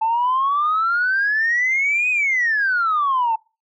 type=exponential two-way sweep; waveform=sine; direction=up then down; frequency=875 to 2531 to 875 Hz; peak=-15 dBFS; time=0.01-3.36 s; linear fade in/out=10 ms; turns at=2.1 s; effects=noise-tail reverb RT60 0.3 s tail -24 dB re dry + tanh soft clip ceiling -12 dBFS